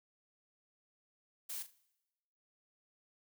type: noise with echo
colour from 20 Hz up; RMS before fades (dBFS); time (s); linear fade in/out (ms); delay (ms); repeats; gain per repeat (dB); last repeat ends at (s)
blue; -42; 1.49-1.63; 10; 39; 3; -11; 1.747
effects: noise-tail reverb RT60 1.0 s tail -22 dB re dry